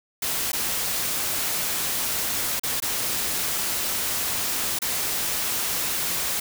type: noise with dropouts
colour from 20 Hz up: white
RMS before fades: -26 dBFS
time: 0.22-6.4 s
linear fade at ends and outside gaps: 5 ms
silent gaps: 0.519-0.53 / 2.596-2.634 / 2.802-2.822 / 4.789-4.818 s
effects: none